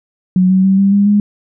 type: tone with pitch steps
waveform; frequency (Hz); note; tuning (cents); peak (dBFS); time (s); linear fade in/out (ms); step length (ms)
sine; 184.1 / 188.29 / 192.58 / 196.97 / 201.5 / 206; F#3 / F#3 / G3 / G3 / G3 / G#3; -8 / +31 / -30 / +9 / +48 / -14; -7; 0.36-1.2; 2; 140
effects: none